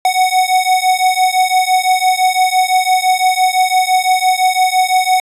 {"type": "beating tone pair", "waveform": "square", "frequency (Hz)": [740, 745.9], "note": ["F#5", "F#5"], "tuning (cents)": [0, 14], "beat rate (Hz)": 5.9, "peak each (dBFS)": -14, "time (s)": [0.05, 5.2], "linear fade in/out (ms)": 2, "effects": ["resampled to 32000 Hz"]}